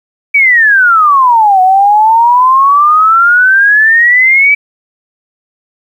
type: exponential two-way sweep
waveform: sine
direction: down then up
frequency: 2314 to 735 to 2314 Hz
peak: -3 dBFS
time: 0.34-4.55 s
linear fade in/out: 10 ms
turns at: 1.61 s
effects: 7-bit